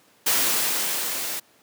white noise with level ramp, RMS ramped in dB -20 to -30 dBFS, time 0.26-1.4 s, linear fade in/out 10 ms, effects pink hiss -58 dBFS RMS until 1.62 s + high-pass 200 Hz 12 dB/octave

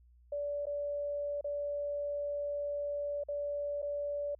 sine tone with dropouts, 578 Hz, D5, 28 cents flat, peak -33 dBFS, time 0.32-4.35 s, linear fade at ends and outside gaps 5 ms, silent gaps 0.656-0.667 / 1.411-1.443 / 3.237-3.285 / 3.819-3.826 s, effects added 60 Hz sine -59 dBFS peak until 4.39 s

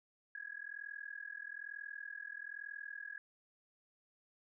sine tone with amplitude modulation, 1661.2 Hz, G#6, in tune, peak -40 dBFS, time 0.35-3.18 s, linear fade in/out 2 ms, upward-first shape sine, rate 41.1 Hz, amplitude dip 95%, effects none

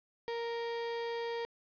35% pulse tone, 466.2 Hz, A#4, in tune, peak -33 dBFS, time 0.28-1.45 s, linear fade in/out 0 ms, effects resampled to 11025 Hz + 10-bit

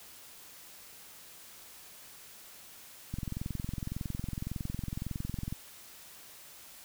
click train, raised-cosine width 5 ms, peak -23 dBFS, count 53, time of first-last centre 3.14-5.525 s, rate 21.8 Hz, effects white hiss -52 dBFS RMS until 6.84 s

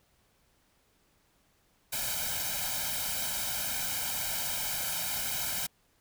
white noise with comb filter, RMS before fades -33 dBFS, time 1.92-5.67 s, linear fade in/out 10 ms, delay 1.3 ms, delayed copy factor +1, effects pink hiss -69 dBFS RMS until 6 s

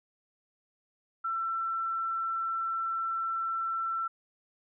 sine tone, 1342 Hz, E6, 31 cents sharp, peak -29 dBFS, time 1.24-4.08 s, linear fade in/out 10 ms, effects none

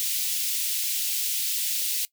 white high-pass noise, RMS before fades -27 dBFS, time 0-2.05 s, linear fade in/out 0 ms, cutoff 2600 Hz, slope 24 dB/octave, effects noise-tail reverb RT60 0.1 s tail -20 dB re dry

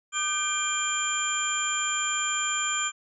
sine tone cluster, 1203 / 1544 / 2384 / 3170 / 7150 Hz, D6 / G6 / D7 / G7 / A8, +41 / -27 / +25 / +19 / +27 cents, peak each -31 / -33 / -33 / -33 / -29 dBFS, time 0.12-2.92 s, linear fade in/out 50 ms, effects none

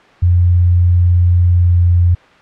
sine tone with pitch glide, 88.2 to 87.59 Hz, F2 to F2, +18 to +6 cents, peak -7 dBFS, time 0.22-2.15 s, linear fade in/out 10 ms, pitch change -12 cents, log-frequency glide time 1.5-1.8 s, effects white hiss -43 dBFS RMS until 2.41 s + low-pass 2000 Hz 12 dB/octave

